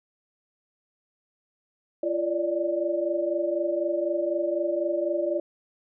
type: tone cluster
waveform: sine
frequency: 343.2 / 575 / 599 Hz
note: F4 / D5 / D5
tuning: -30 / -37 / +34 cents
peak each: -28 dBFS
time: 2.03-5.4 s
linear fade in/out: 5 ms
effects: none